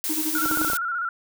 blue noise, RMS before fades -27 dBFS, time 0.04-0.77 s, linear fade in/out 0 ms
triangle tone with tremolo, 311.1 Hz, D#4, in tune, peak -22 dBFS, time 0.09-0.69 s, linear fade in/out 10 ms, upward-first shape sine, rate 12 Hz, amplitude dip 85%
sine tone with vibrato, 1396.9 Hz, F6, in tune, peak -24 dBFS, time 0.35-1.09 s, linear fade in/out 2 ms, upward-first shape square, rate 15 Hz, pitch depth 55 cents each way
clicks, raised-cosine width 1 ms, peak -17 dBFS, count 7, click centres 0.459 / 0.513 / 0.573 / 0.615 / 0.647 / 0.7 / 0.733 s
effects none

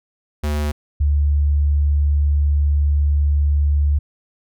square / sine tone pair in turn, 74.4 / 72.66 Hz, D2 / D2, +23 / -18 cents, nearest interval unison, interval 41 cents, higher first, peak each -19 / -13 dBFS, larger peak second, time 0.43-0.72 / 1-3.99 s, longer second, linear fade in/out 10 ms, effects none

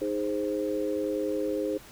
sine chord, Ab major, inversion second, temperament equal with one note detuned, 311.1 / 412.9 / 523.3 Hz, Eb4 / Ab4 / C5, 0 / -10 / 0 cents, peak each -31 dBFS, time 0.01-1.78 s, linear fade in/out 10 ms, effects pink hiss -50 dBFS RMS until 1.91 s

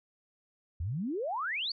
sine exponential sweep, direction up, 74.4 to 4699 Hz, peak -31 dBFS, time 0.8-1.72 s, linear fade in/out 5 ms, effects none

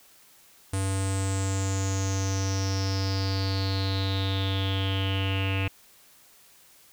square tone with low-pass filter sweep, 96.5 Hz, G2, 27 cents flat, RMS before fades -27 dBFS, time 0.73-5.68 s, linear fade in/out 5 ms, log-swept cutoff 9200 to 2600 Hz, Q 8.7, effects white hiss -56 dBFS RMS until 6.92 s

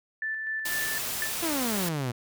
sine tone with tremolo, 1760 Hz, A6, in tune, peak -28 dBFS, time 0.22-0.98 s, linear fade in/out 2 ms, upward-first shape square, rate 4 Hz, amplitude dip 30%
white noise, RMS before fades -32 dBFS, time 0.65-1.89 s, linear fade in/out 5 ms
sine tone with exponential decay, 1760 Hz, A6, in tune, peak -25 dBFS, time 1.22-1.41 s, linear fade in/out 1 ms, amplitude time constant 40 ms
sawtooth exponential sweep, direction down, 347.4 to 116.54 Hz, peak -24 dBFS, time 1.42-2.12 s, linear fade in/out 10 ms
effects none

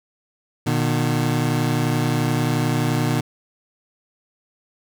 25% pulse tone pair together, 120.96 / 152.4 Hz, B2 / D#3, -36 / -36 cents, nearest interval major third, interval 400 cents, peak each -17 / -18 dBFS, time 0.66-3.21 s, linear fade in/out 10 ms, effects none

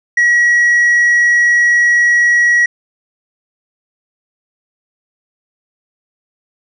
sine tone with tanh clipping, 1916 Hz, A#6, 47 cents sharp, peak -8 dBFS, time 0.17-2.66 s, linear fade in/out 5 ms, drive 2 dB, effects none

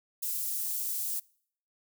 white high-pass noise, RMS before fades -33 dBFS, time 0.22-1.2 s, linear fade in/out 10 ms, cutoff 9000 Hz, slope 12 dB/octave, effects noise-tail reverb RT60 0.6 s tail -25 dB re dry

